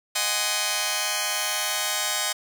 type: chord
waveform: 5% pulse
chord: Ab dominant seventh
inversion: second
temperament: just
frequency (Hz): 623 / 747.5 / 830.6 / 1038.3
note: Eb5 / Gb5 / Ab5 / C6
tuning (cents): +2 / +17 / 0 / -14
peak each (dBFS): -18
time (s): 0.15-2.33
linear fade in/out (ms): 10
effects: none

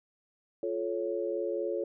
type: chord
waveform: sine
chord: F augmented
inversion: none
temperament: equal with one note detuned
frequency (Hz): 349.2 / 433.2 / 554.4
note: F4 / A4 / C#5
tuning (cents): 0 / -27 / 0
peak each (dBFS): -34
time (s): 0.63-1.84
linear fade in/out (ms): 2
effects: none

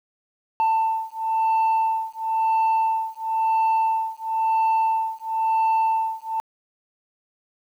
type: beating tone pair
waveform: sine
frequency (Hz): 890 / 890.98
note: A5 / A5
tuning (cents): +20 / +21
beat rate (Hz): 0.98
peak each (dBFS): -20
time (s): 0.6-6.4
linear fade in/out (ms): 0
effects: tanh soft clip ceiling -16 dBFS + 9-bit

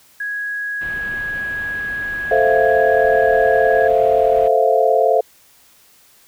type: tone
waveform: sine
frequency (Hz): 1661.2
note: G#6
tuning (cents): 0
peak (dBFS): -21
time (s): 0.2-3.88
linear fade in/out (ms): 5
type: low-pass noise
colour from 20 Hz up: pink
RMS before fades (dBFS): -36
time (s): 0.81-4.48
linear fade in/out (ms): 5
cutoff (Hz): 3200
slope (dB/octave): 24
type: chord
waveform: sine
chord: F major seventh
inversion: first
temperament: equal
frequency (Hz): 440 / 523.3 / 659.3 / 698.5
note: A4 / C5 / E5 / F5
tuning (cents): 0 / 0 / 0 / 0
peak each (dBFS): -17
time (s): 2.31-5.21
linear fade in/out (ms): 5
effects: white hiss -51 dBFS RMS until 6.27 s

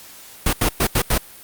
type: noise bursts at uneven times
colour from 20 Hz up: pink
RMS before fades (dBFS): -17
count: 5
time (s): 0.46-0.53 / 0.61-0.69 / 0.8-0.87 / 0.95-1.02 / 1.1-1.18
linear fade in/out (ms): 5
effects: white hiss -42 dBFS RMS until 1.43 s + Opus 48 kbps

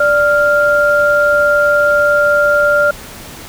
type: tone pair together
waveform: sine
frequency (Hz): 586.9 / 1396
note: D5 / F6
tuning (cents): -1 / -1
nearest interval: octave + minor third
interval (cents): 1500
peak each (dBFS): -11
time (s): 0-2.91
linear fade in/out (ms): 5
effects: pink hiss -32 dBFS RMS until 3.48 s

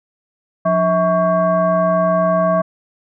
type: tone with frequency modulation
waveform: sine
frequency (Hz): 648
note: E5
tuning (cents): -30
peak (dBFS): -12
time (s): 0.65-2.62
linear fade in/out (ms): 10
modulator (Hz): 470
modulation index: 0.99
effects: none

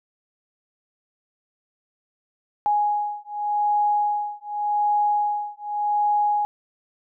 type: beating tone pair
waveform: sine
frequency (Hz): 830.6 / 831.46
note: G#5 / G#5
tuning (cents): 0 / +2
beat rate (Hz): 0.86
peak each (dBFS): -23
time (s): 2.66-6.45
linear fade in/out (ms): 0
effects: none

